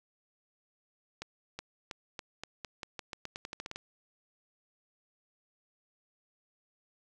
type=accelerating click train; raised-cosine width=0.2 ms; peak=-22 dBFS; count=17; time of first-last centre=1.22-3.76 s; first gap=370 ms; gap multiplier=0.87; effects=none